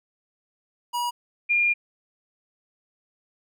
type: tone pair in turn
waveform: square / sine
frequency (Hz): 964 / 2410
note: B5 / D7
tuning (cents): -42 / +44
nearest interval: octave + major third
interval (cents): 1586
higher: second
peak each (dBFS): -25 / -18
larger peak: second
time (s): 0.93-1.11 / 1.49-1.74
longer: second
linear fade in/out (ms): 20
effects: none